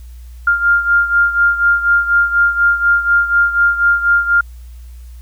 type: beating tone pair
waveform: sine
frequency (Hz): 1400 / 1404.1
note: F6 / F6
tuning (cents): +4 / +9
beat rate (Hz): 4.1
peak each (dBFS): -11 / -16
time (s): 0.47-4.41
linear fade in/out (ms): 5
effects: added 60 Hz sine -31 dBFS peak until 5.21 s + white hiss -52 dBFS RMS until 5.21 s